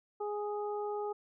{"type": "harmonic tone", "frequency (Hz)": 415.3, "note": "G#4", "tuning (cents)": 0, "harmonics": [1, 2, 3], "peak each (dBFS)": [-35, -39, -46], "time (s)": [0.2, 1.13], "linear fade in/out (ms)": 10, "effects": []}